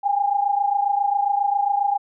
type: tone pair together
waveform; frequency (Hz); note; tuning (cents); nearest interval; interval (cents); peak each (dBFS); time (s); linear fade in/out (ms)
sine; 803.2 / 830.6; G5 / G#5; +42 / 0; minor second; 58; -19 / -23; 0.03-1.98; 20
effects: none